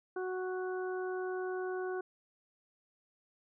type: harmonic tone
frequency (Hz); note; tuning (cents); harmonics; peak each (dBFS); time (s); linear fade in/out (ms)
370; F#4; 0; 1 / 2 / 3 / 4; -35 / -44 / -48 / -45; 0.16-2.01; 5
effects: none